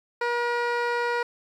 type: tone with low-pass filter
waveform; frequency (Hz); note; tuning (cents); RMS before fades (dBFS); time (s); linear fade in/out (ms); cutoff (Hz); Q
15% pulse; 478.4; A#4; +45; -26; 0.21-1.23; 5; 3400; 0.61
effects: 9-bit